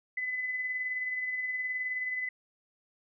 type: tone with tremolo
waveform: sine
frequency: 2011 Hz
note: B6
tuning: 31 cents sharp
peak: -29 dBFS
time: 0.17-2.29 s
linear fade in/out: 5 ms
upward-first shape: sine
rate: 19 Hz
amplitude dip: 40%
effects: none